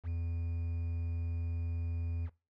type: tone with quantisation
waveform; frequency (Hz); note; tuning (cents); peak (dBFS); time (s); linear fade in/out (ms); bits
triangle; 84.1; E2; +35; -31; 0.03-2.3; 50; 9
effects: noise-tail reverb RT60 0.3 s tail -21 dB re dry + low-pass 2000 Hz 12 dB/octave